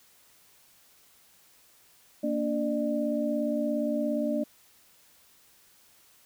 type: tone cluster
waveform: sine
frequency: 233.1 / 290.3 / 599 Hz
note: A#3 / D4 / D5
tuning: 0 / -20 / +34 cents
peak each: -30 dBFS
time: 2.23-4.44 s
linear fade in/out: 10 ms
effects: white hiss -60 dBFS RMS until 6.25 s